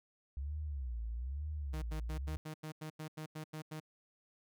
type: tone with vibrato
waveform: sine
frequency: 65.41 Hz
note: C2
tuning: in tune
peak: -37 dBFS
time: 0.37-2.37 s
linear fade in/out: 0 ms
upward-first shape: sine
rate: 1.1 Hz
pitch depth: 270 cents each way
type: tone bursts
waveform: sawtooth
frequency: 155.56 Hz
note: D#3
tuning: in tune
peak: -38 dBFS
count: 12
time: 1.73-3.802 s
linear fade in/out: 10 ms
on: 92 ms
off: 88 ms
effects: none